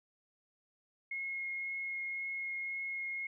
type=tone with vibrato; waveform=sine; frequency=2159 Hz; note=C#7; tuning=46 cents flat; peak=-36 dBFS; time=1.11-3.27 s; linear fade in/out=5 ms; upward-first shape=triangle; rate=1.9 Hz; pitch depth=8 cents each way; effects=none